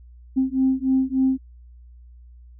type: beating tone pair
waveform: sine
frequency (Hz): 261.6 / 265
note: C4 / C4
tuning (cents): 0 / +22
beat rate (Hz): 3.4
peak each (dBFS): -20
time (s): 0.36-1.38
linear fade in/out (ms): 20
effects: tanh soft clip ceiling -10 dBFS + added 60 Hz sine -43 dBFS peak until 2.59 s